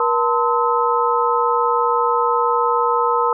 sine tone cluster, 477.4 / 893 / 1032 / 1286 Hz, A#4 / A5 / C6 / E6, +41 / +25 / -24 / -43 cents, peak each -20 dBFS, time 0-3.33 s, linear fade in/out 2 ms, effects none

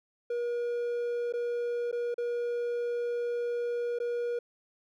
triangle tone with dropouts, 478.3 Hz, A#4, 44 cents sharp, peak -27 dBFS, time 0.3-4.39 s, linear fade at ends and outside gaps 5 ms, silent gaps 1.325-1.336 / 1.915-1.926 / 2.143-2.18 / 3.988-4 s, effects none

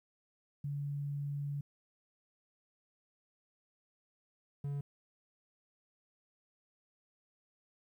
sine / triangle tone pair in turn, 143 / 142.09 Hz, D3 / C#3, -46 / +43 cents, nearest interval unison, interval 11 cents, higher first, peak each -35 / -33 dBFS, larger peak second, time 0.64-1.61 / 4.64-4.81 s, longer first, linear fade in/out 5 ms, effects 12-bit

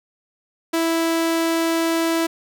sawtooth tone, 329.6 Hz, E4, in tune, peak -14 dBFS, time 0.73-2.27 s, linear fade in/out 10 ms, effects none

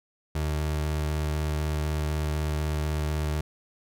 30% pulse tone with vibrato, 76 Hz, D#2, 40 cents flat, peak -23 dBFS, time 0.35-3.41 s, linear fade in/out 5 ms, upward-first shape square, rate 4 Hz, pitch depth 12 cents each way, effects none

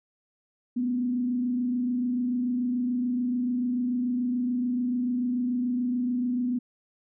sine tone with frequency modulation, 246.9 Hz, B3, in tune, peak -24 dBFS, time 0.76-6.59 s, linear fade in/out 10 ms, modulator 26.9 Hz, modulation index 0.41, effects none

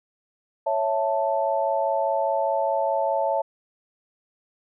sine chord, A major, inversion first, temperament equal, 554.4 / 659.3 / 880 Hz, C#5 / E5 / A5, 0 / 0 / 0 cents, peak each -25 dBFS, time 0.66-3.42 s, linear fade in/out 10 ms, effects none

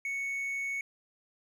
triangle tone, 2217 Hz, C#7, in tune, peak -30 dBFS, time 0.05-0.81 s, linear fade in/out 2 ms, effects none

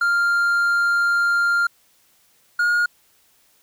triangle tone pair in turn, 1396.9 / 1429.6 Hz, F6 / F6, 0 / +40 cents, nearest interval unison, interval 40 cents, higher second, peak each -14 dBFS, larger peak neither, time 0.01-1.67 / 2.59-2.86 s, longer first, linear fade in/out 5 ms, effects white hiss -59 dBFS RMS until 3.62 s

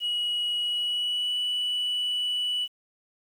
sine tone with pitch glide, 2912 to 2958 Hz, F#7 to F#7, -28 to -1 cents, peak -23 dBFS, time 0-2.68 s, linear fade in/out 50 ms, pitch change +27 cents, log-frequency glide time 0.61-1.35 s, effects tanh soft clip ceiling -23 dBFS + 9-bit

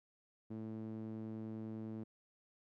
sawtooth tone with band-pass filter, 110 Hz, A2, in tune, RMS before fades -45 dBFS, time 0.5-2.04 s, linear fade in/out 10 ms, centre 260 Hz, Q 2, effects none

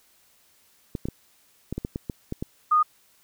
clicks, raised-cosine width 3 ms, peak -16 dBFS, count 10, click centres 0.952 / 1.055 / 1.086 / 1.726 / 1.78 / 1.849 / 1.959 / 2.098 / 2.324 / 2.425 s
sine tone, 1231 Hz, D#6, 19 cents flat, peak -16 dBFS, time 2.71-2.83 s, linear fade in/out 10 ms
effects white hiss -61 dBFS RMS until 3.23 s

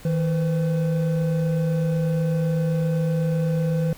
triangle tone pair together, 159.69 / 507 Hz, D#3 / B4, +45 / +45 cents, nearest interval octave + minor sixth, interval 2000 cents, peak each -18 / -26 dBFS, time 0.05-3.93 s, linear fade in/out 2 ms, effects pink hiss -46 dBFS RMS until 3.97 s

